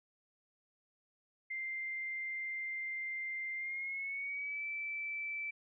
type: tone with pitch glide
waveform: sine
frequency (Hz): 2093 to 2322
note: C7 to D7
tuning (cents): 0 to -20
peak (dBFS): -37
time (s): 1.5-5.51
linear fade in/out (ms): 10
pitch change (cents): +180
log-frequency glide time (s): 3.55-4.65
effects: none